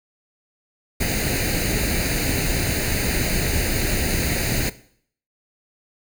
pink noise with comb filter, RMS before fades -22 dBFS, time 1-4.7 s, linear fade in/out 10 ms, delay 0.45 ms, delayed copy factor +0.75, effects noise-tail reverb RT60 0.6 s tail -17 dB re dry

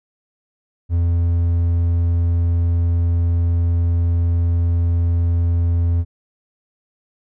triangle tone, 85.3 Hz, F2, 40 cents flat, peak -12 dBFS, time 0.89-6.05 s, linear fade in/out 50 ms, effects none

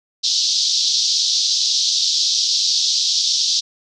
white band-pass noise, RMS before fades -18 dBFS, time 0.23-3.61 s, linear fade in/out 20 ms, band 3600 to 5800 Hz, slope 48 dB/octave, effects none

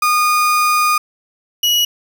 35% pulse tone pair in turn, 1225 / 2914 Hz, D#6 / F#7, -27 / -27 cents, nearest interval octave + minor third, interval 1500 cents, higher second, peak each -10 dBFS, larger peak neither, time 0.02-0.98 / 1.63-1.85 s, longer first, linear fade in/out 5 ms, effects 7-bit

